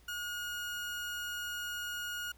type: tone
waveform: 30% pulse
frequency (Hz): 1438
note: F#6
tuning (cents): -50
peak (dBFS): -34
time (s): 0.08-2.32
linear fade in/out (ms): 5
effects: added 60 Hz sine -59 dBFS peak until 2.37 s + pink hiss -65 dBFS RMS until 2.37 s